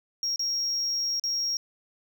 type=tone with dropouts; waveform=sine; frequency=5590 Hz; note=F8; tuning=1 cent sharp; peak=-23 dBFS; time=0.23-1.57 s; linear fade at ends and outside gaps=1 ms; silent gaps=0.36-0.394 / 1.197-1.238 s; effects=tanh soft clip ceiling -24 dBFS + 10-bit

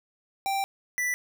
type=tone pair in turn; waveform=square; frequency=784 / 1975.6 Hz; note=G5 / B6; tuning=0 / 0 cents; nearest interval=octave + major third; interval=1600 cents; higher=second; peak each=-26 dBFS; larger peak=neither; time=0.46-0.64 / 0.98-1.14 s; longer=first; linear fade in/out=0 ms; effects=none

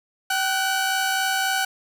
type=tone pair together; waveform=sawtooth; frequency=771 / 1478.3 Hz; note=G5 / F#6; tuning=-29 / -2 cents; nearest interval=major seventh; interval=1127 cents; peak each=-20 dBFS; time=0.3-1.65 s; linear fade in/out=5 ms; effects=none

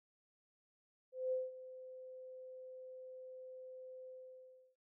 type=tone with ADSR envelope; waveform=sine; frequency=514 Hz; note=C5; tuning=31 cents flat; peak=-33 dBFS; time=1.12-4.76 s; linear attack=200 ms; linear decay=190 ms; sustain=-16 dB; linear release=680 ms; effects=none

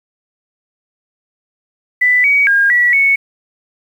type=tone with pitch steps; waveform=sine; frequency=1988 / 2260 / 1618 / 1942 / 2213 Hz; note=B6 / C#7 / G#6 / B6 / C#7; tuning=+11 / +33 / -46 / -30 / -3 cents; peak=-8 dBFS; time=2.01-3.16 s; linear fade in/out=10 ms; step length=230 ms; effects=7-bit

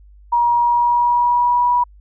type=tone with pitch glide; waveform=sine; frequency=952 to 973.1 Hz; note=A#5 to B5; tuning=+36 to -26 cents; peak=-12 dBFS; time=0.32-1.84 s; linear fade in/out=10 ms; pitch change=+38 cents; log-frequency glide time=0.54-1.7 s; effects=added 50 Hz sine -42 dBFS peak until 2 s

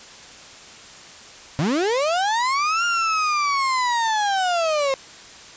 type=linear two-way sweep; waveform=35% pulse; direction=up then down; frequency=131.7 to 1412 to 528 Hz; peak=-17 dBFS; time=1.59-4.94 s; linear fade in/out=0 ms; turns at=2.85 s; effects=white hiss -42 dBFS RMS until 5.56 s + resampled to 16000 Hz

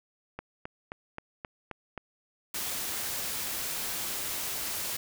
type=click train; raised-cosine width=0.5 ms; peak=-22 dBFS; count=7; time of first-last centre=0.39-1.977 s; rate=3.78 Hz
type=noise; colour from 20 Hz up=white; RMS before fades=-34 dBFS; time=2.54-4.97 s; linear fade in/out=5 ms
effects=none

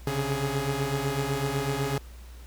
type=tone cluster; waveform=sawtooth; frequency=133.8 / 141.8 / 417.5 Hz; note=C3 / C#3 / G#4; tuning=+39 / +40 / +9 cents; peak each=-27 dBFS; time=0.07-1.98 s; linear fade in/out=2 ms; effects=added 60 Hz sine -42 dBFS peak until 2.46 s + pink hiss -54 dBFS RMS until 2.46 s

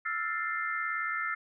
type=chord; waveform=sine; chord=F major seventh; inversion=third; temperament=equal with one note detuned; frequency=1318.5 / 1396.9 / 1774.3 / 2093 Hz; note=E6 / F6 / A6 / C7; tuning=0 / 0 / +14 / 0 cents; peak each=-35 / -37 / -35 / -36 dBFS; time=0.05-1.35 s; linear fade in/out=10 ms; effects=none

